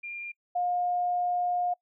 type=tone pair in turn; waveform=sine; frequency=2397 / 712.6 Hz; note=D7 / F5; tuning=+35 / +35 cents; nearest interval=octave + major sixth; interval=2100 cents; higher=first; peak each=-35 / -25 dBFS; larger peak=second; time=0.03-0.32 / 0.55-1.74 s; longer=second; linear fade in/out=10 ms; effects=noise-tail reverb RT60 0.1 s tail -24 dB re dry